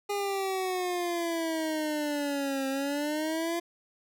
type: exponential two-way sweep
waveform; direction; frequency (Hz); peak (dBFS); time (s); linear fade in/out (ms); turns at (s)
25% pulse; down then up; 409.2 to 267.3 to 344.3; -25; 0.09-3.6; 10; 2.68
effects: none